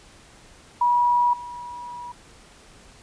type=tone with level steps; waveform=sine; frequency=968 Hz; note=B5; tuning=35 cents flat; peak=-16 / -33 dBFS; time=0.81-2.12 s; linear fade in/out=5 ms; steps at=1.33 s; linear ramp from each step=5 ms; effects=pink hiss -50 dBFS RMS until 3.02 s + resampled to 22050 Hz